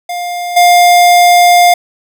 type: tone with level steps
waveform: square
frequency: 705 Hz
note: F5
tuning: 16 cents sharp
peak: -17 / -4 dBFS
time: 0.09-1.74 s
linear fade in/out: 5 ms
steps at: 0.56 s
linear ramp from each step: 10 ms
effects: none